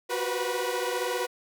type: tone cluster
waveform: sawtooth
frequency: 362.8 / 377.8 / 488.5 / 510 / 966 Hz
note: F#4 / F#4 / B4 / C5 / B5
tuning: -34 / +36 / -19 / -44 / -39 cents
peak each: -31 / -32 / -26 / -33 / -34 dBFS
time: 0.09-1.27 s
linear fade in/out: 20 ms
effects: none